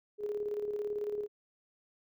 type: tone with tremolo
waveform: sine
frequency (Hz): 416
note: G#4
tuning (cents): +3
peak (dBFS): -31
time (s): 0.18-1.28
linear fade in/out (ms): 50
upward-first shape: square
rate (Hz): 18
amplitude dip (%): 45
effects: none